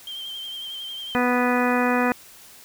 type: tone with vibrato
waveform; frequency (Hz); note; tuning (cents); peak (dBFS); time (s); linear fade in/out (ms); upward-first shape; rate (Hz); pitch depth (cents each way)
sine; 3154; G7; +10; -31; 0.07-1.15; 2; triangle; 11; 42
type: harmonic tone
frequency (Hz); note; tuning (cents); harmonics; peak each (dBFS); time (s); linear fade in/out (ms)
246.9; B3; 0; 1 / 2 / 3 / 4 / 5 / 6 / 7 / 8 / 10; -22 / -25 / -27 / -28 / -29 / -30 / -30 / -31 / -32; 1.15-2.12; 0
effects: white hiss -47 dBFS RMS until 2.64 s